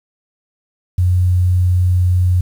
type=tone; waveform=sine; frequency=90.3 Hz; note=F#2; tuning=42 cents flat; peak=-10 dBFS; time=0.98-2.41 s; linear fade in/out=5 ms; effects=7-bit